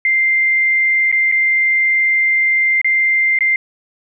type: tone with dropouts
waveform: sine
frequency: 2093 Hz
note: C7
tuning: in tune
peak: -11 dBFS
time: 0.05-3.56 s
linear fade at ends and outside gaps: 2 ms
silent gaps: 1.116-1.125 / 1.316-1.322 / 2.815-2.845 / 3.388-3.407 s
effects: none